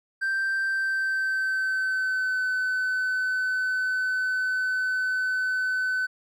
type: tone with pitch glide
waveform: triangle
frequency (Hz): 1568 to 1512.8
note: G6 to F#6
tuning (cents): 0 to +38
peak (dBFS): -21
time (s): 0.21-6.07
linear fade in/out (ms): 20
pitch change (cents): -62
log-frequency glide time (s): 0.65-2.44
effects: tanh soft clip ceiling -17 dBFS